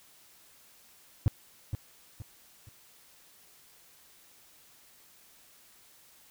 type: tone with echo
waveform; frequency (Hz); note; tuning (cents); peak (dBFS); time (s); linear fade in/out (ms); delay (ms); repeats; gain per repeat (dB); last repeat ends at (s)
triangle; 105.7; G#2; +31; -17; 1.26-1.28; 0; 470; 3; -9; 2.69
effects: white hiss -59 dBFS RMS until 6.3 s